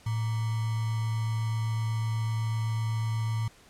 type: tone with sample-and-hold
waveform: sine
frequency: 111.5 Hz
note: A2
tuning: 23 cents sharp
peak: -26 dBFS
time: 0.06-3.48 s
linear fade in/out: 5 ms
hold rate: 1050 Hz
effects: pink hiss -56 dBFS RMS until 3.69 s + low-pass 10000 Hz 12 dB/octave